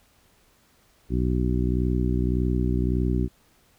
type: harmonic tone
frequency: 61.74 Hz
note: B1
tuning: in tune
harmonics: 1 / 2 / 3 / 4 / 5 / 6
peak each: -24 / -27 / -29 / -30 / -31 / -32 dBFS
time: 1.09-3.29 s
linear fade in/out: 50 ms
effects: pink hiss -61 dBFS RMS until 3.78 s